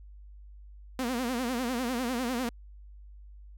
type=tone with vibrato; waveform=sawtooth; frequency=246.9 Hz; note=B3; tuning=in tune; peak=-25 dBFS; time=0.99-2.49 s; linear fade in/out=2 ms; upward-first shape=sine; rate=10 Hz; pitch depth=120 cents each way; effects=added 50 Hz sine -46 dBFS peak until 3.57 s